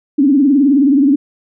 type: tone with vibrato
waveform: sine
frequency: 278.4 Hz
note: C#4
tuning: 8 cents sharp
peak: -7 dBFS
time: 0.18-1.16 s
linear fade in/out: 10 ms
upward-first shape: triangle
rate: 19 Hz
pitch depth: 160 cents each way
effects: none

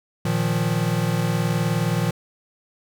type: chord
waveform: square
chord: Bb suspended fourth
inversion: none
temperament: equal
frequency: 116.54 / 155.56 / 174.61 Hz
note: Bb2 / Eb3 / F3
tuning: 0 / 0 / 0 cents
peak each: -25 dBFS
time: 0.25-2.11 s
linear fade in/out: 5 ms
effects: none

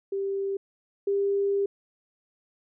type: tone pair in turn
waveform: sine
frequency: 393 / 398.7 Hz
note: G4 / G4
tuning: +4 / +29 cents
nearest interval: unison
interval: 25 cents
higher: second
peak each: -26 / -22 dBFS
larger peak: second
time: 0.12-0.57 / 1.07-1.66 s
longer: second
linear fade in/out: 5 ms
effects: none

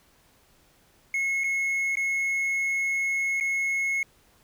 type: tone with dropouts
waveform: triangle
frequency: 2176 Hz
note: C#7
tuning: 33 cents flat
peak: -22 dBFS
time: 1.14-4.03 s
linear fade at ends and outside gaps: 2 ms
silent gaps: 1.437-1.441 / 1.955-1.97 / 3.401-3.408 s
effects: pink hiss -61 dBFS RMS until 4.43 s

